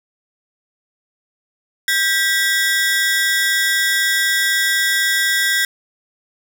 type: ring-modulated tone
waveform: sawtooth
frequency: 1770 Hz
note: A6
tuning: 10 cents sharp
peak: -8 dBFS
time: 1.88-5.65 s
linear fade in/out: 2 ms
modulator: 178 Hz
effects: none